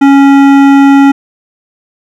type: tone with hard clipping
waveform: triangle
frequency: 277.2 Hz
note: C#4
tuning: in tune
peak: -3 dBFS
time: 0.01-1.12 s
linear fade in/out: 10 ms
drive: 18 dB
effects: none